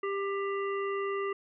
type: harmonic tone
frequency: 396 Hz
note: G4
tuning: 18 cents sharp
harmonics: 1 / 3 / 5 / 7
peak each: -31 / -36 / -41 / -47 dBFS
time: 0.03-1.33 s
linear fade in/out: 5 ms
effects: none